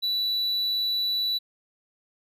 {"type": "tone", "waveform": "triangle", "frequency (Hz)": 3951, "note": "B7", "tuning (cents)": 0, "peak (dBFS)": -22, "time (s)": [0.02, 1.39], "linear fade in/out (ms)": 20, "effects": []}